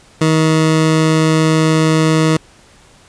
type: tone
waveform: 20% pulse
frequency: 158.4 Hz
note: D#3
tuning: 31 cents sharp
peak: -5 dBFS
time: 0.21-2.37 s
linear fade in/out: 5 ms
effects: pink hiss -46 dBFS RMS until 3.08 s + resampled to 22050 Hz